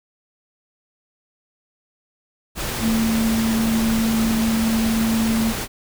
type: tone in noise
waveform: sine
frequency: 224.4 Hz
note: A3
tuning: 34 cents sharp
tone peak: -17 dBFS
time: 2.8-5.54 s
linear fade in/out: 50 ms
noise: pink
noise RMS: -26 dBFS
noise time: 2.55-5.68 s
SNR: +6 dB
effects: none